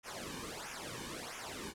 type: noise with flanger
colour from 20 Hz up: pink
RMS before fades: -44 dBFS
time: 0.03-1.74 s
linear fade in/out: 50 ms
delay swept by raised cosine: 0.23 to 1.53 ms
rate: 1.5 Hz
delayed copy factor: -0.85
effects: low-pass 10000 Hz 12 dB/octave